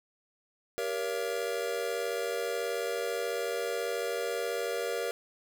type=chord; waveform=square; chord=G diminished seventh; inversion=none; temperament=just; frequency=392 / 470.4 / 564.5 / 677.4 Hz; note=G4 / Bb4 / Db5 / Fb5; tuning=0 / +16 / +31 / +47 cents; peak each=-39 / -34 / -38 / -40 dBFS; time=0.78-5.11 s; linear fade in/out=0 ms; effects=none